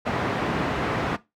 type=band-pass noise; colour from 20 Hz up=pink; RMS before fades=-26 dBFS; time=0.05-1.17 s; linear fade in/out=20 ms; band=120 to 1900 Hz; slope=12 dB/octave; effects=noise-tail reverb RT60 0.2 s tail -17 dB re dry